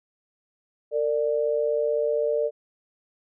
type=tone pair together; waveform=sine; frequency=455.1 / 590.9 Hz; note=A#4 / D5; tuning=-42 / +10 cents; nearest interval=perfect fourth; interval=452 cents; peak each=-24 dBFS; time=0.91-2.51 s; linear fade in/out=50 ms; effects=none